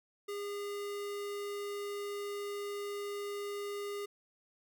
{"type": "tone", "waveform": "square", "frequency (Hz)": 406.9, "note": "G#4", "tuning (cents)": -35, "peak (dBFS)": -38, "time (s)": [0.28, 4.06], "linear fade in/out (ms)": 10, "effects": []}